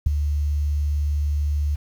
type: tone with ADSR envelope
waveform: sine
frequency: 73.4 Hz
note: D2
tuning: in tune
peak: -8 dBFS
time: 0.06-1.76 s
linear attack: 10 ms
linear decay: 4 ms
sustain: -11 dB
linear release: 14 ms
effects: tanh soft clip ceiling -6 dBFS + 8-bit